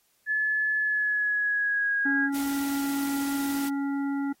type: tone with pitch glide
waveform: sine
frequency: 1720 to 1641.4 Hz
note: A6 to G#6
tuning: -40 to -21 cents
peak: -23 dBFS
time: 0.26-2.3 s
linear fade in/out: 50 ms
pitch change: -81 cents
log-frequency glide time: 0.76-1.98 s
type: harmonic tone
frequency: 279.1 Hz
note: C#4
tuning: 12 cents sharp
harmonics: 1 / 3 / 5 / 7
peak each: -26 / -39 / -41 / -47 dBFS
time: 2.05-4.33 s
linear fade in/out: 10 ms
type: noise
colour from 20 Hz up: white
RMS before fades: -38 dBFS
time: 2.34-3.69 s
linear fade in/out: 5 ms
effects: white hiss -68 dBFS RMS until 4.4 s + AAC 48 kbps